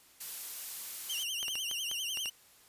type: noise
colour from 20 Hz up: blue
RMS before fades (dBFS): -40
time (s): 0.2-1.24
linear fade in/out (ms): 10
type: tone with vibrato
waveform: sawtooth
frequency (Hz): 2960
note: F#7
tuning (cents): 0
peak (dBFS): -31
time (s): 1.09-2.3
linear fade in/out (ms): 10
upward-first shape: triangle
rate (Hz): 10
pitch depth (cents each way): 150
type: clicks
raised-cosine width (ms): 0.2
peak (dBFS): -25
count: 7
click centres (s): 1.429 / 1.482 / 1.555 / 1.713 / 1.914 / 2.173 / 2.258
effects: white hiss -61 dBFS RMS until 2.68 s + resampled to 32000 Hz